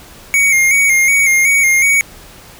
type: tone with vibrato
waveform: square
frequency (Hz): 2184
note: C#7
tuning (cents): -26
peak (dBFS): -9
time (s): 0.34-2.01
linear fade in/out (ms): 0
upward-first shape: square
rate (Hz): 2.7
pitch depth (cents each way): 46
effects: pink hiss -38 dBFS RMS until 2.59 s